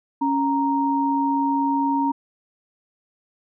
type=tone pair together; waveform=sine; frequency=277.2 / 932.3 Hz; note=C#4 / A#5; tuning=0 / 0 cents; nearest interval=octave + major sixth; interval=2100 cents; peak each=-21 dBFS; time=0.21-2.12 s; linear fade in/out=10 ms; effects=none